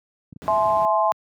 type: clicks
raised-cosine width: 5 ms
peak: -23 dBFS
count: 3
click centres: 0.327 / 0.363 / 0.443 s
type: noise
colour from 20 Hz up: brown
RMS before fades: -30 dBFS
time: 0.42-0.85 s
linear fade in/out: 0 ms
type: chord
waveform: sine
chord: E augmented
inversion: none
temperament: equal with one note detuned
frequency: 659.3 / 849.5 / 1046.5 Hz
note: E5 / G#5 / B#5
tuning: 0 / +39 / 0 cents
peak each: -21 dBFS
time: 0.48-1.12 s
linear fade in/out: 0 ms
effects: high-pass 150 Hz 12 dB/octave